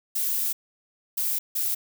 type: noise bursts at uneven times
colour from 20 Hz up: violet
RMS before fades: -26 dBFS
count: 3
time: 0.15-0.53 / 1.17-1.39 / 1.55-1.75 s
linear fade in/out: 10 ms
effects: none